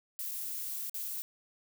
violet noise with dropouts, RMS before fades -38 dBFS, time 0.19-1.22 s, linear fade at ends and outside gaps 0 ms, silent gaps 0.311-0.316 / 0.896-0.944 s, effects none

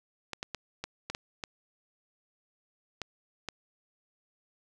clicks, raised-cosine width 0.2 ms, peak -18 dBFS, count 9, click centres 0.333 / 0.429 / 0.547 / 0.84 / 1.1 / 1.149 / 1.438 / 3.017 / 3.487 s, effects none

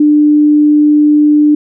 sine tone, 298.1 Hz, D4, 26 cents sharp, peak -4 dBFS, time 0-1.55 s, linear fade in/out 5 ms, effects none

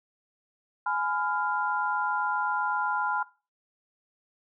sine chord, F diminished, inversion first, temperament just, 838.1 / 1005.8 / 1396.9 Hz, Ab5 / Cb6 / F6, +16 / +31 / 0 cents, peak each -30 dBFS, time 0.86-3.23 s, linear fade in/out 5 ms, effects noise-tail reverb RT60 0.3 s tail -18 dB re dry

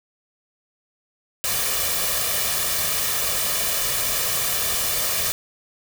white noise with comb filter, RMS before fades -23 dBFS, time 1.44-5.32 s, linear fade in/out 0 ms, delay 1.7 ms, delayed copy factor +0.6, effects none

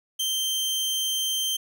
sawtooth tone, 3136 Hz, G7, in tune, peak -21 dBFS, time 0.19-1.57 s, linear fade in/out 10 ms, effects none

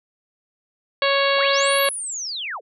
harmonic tone, 554.4 Hz, C#5, in tune, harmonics 1 / 2 / 3 / 4 / 5 / 6 / 7 / 8, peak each -20 / -23 / -25 / -26 / -27 / -28 / -28 / -29 dBFS, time 1.02-1.89 s, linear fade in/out 2 ms
sine linear two-way sweep, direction up then down, 112.1 to 11840 to 351.7 Hz, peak -26 dBFS, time 1.36-2.61 s, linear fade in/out 50 ms, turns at 1.81 s
effects none

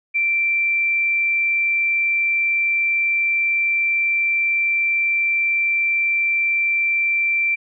sine tone, 2349 Hz, D7, in tune, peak -16 dBFS, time 0.14-7.56 s, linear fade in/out 20 ms, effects none

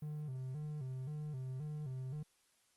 triangle tone with vibrato, 140 Hz, C#3, 18 cents sharp, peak -38 dBFS, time 0.02-2.23 s, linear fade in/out 5 ms, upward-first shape square, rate 1.9 Hz, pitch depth 130 cents each way, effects white hiss -74 dBFS RMS until 2.76 s + Opus 32 kbps

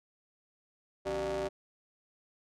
40% pulse ring-modulated tone, 106 Hz, G#2, 36 cents sharp, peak -28 dBFS, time 1.05-1.49 s, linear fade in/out 20 ms, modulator 490 Hz, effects low-pass 8000 Hz 12 dB/octave

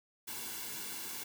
white noise with comb filter, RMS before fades -42 dBFS, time 0.27-1.24 s, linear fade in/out 10 ms, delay 1.6 ms, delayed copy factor -0.65, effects none

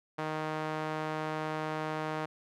sawtooth tone with band-pass filter, 155.5 Hz, D#3, 1 cent flat, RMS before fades -35 dBFS, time 0.18-2.26 s, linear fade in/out 10 ms, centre 960 Hz, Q 0.81, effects none

